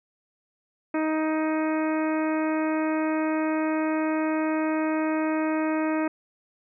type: harmonic tone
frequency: 313.2 Hz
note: D#4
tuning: 11 cents sharp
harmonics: 1 / 2 / 3 / 4 / 5 / 6 / 7 / 8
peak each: -24 / -30 / -34 / -36 / -38 / -40 / -41 / -42 dBFS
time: 0.94-6.08 s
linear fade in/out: 5 ms
effects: none